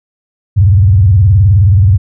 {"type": "tone with vibrato", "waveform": "sine", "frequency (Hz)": 96, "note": "G2", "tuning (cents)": -36, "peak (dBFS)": -3, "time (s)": [0.56, 1.98], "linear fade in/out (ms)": 20, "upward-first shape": "square", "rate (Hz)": 19, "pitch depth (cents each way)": 200, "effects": []}